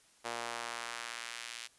sawtooth tone with high-pass filter sweep, 117.7 Hz, A#2, 17 cents sharp, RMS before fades -42 dBFS, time 0.24-1.68 s, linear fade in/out 20 ms, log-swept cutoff 630 to 2700 Hz, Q 0.95, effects white hiss -65 dBFS RMS until 1.78 s + resampled to 24000 Hz

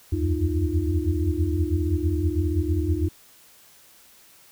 sine tone cluster, 75.2 / 84.5 / 90.6 / 308.1 / 347.7 Hz, D2 / E2 / F#2 / D#4 / F4, +42 / +43 / -36 / -17 / -8 cents, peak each -27 / -25 / -27 / -28 / -30 dBFS, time 0.12-3.09 s, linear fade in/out 10 ms, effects white hiss -53 dBFS RMS until 4.51 s

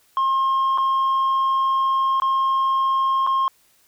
sine tone with dropouts, 1069 Hz, C6, 37 cents sharp, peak -14 dBFS, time 0.17-3.48 s, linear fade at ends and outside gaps 1 ms, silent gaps 0.776-0.782 / 2.2-2.22 / 3.266-3.272 s, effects tanh soft clip ceiling -16 dBFS + white hiss -59 dBFS RMS until 3.87 s

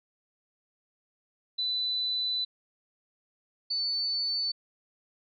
sine tone pair in turn, 3993 / 4497 Hz, B7 / C#8, +18 / +24 cents, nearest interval major second, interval 206 cents, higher second, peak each -27 dBFS, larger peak neither, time 1.58-2.45 / 3.7-4.52 s, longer first, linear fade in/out 10 ms, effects none

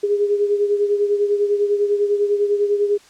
sine beating tone pair, 408.3 / 418.3 Hz, G#4 / G#4, -29 / +12 cents, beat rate 10 Hz, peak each -16 / -23 dBFS, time 0.03-2.98 s, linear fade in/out 10 ms, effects white hiss -49 dBFS RMS until 3.09 s + low-pass 7000 Hz 12 dB/octave

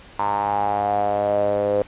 sawtooth tone with band-pass filter sweep, 102.5 Hz, G#2, 22 cents flat, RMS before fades -21 dBFS, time 0.19-1.82 s, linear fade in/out 0 ms, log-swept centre 950 to 520 Hz, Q 8.3, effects pink hiss -45 dBFS RMS until 1.87 s + resampled to 8000 Hz

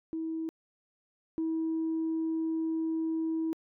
sine tone pair in turn, 322.9 / 322.9 Hz, E4 / E4, -36 / -36 cents, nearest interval unison, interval 0 cents, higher neither, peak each -31 / -27 dBFS, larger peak second, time 0.13-0.49 / 1.38-3.53 s, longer second, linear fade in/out 0 ms, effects tanh soft clip ceiling -25 dBFS

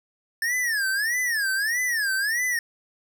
square tone with vibrato, 1760 Hz, A6, in tune, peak -23 dBFS, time 0.42-2.59 s, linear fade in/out 2 ms, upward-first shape sine, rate 1.6 Hz, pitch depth 230 cents each way, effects none

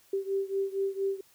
sine beating tone pair, 389.4 / 393.7 Hz, G4 / G4, -12 / +8 cents, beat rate 4.3 Hz, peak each -30 / -32 dBFS, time 0.13-1.21 s, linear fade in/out 5 ms, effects white hiss -62 dBFS RMS until 1.34 s

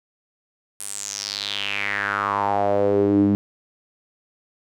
sawtooth tone with band-pass filter sweep, 101.1 Hz, G#2, 46 cents flat, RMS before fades -22 dBFS, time 0.8-3.35 s, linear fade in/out 0 ms, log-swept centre 10000 to 240 Hz, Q 5.1, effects none

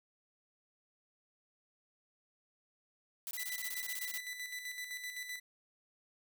blue noise bursts, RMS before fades -41 dBFS, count 15, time 3.27-4.177 s, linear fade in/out 0 ms, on 39 ms, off 23 ms
sawtooth tone with tremolo, 1988 Hz, B6, 11 cents sharp, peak -36 dBFS, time 3.37-5.4 s, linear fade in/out 10 ms, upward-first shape square, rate 7.8 Hz, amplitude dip 50%
effects none

